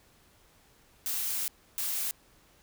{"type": "noise bursts at uneven times", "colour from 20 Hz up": "blue", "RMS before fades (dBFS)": -32, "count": 2, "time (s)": [[1.06, 1.48], [1.78, 2.11]], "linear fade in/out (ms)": 0, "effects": ["pink hiss -62 dBFS RMS until 2.62 s"]}